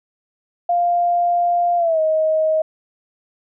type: tone with pitch glide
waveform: sine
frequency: 698.5 to 629.5 Hz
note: F5 to D#5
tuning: 0 to +20 cents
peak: -14 dBFS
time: 0.69-2.62 s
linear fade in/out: 5 ms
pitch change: -180 cents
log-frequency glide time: 1.77-2 s
effects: none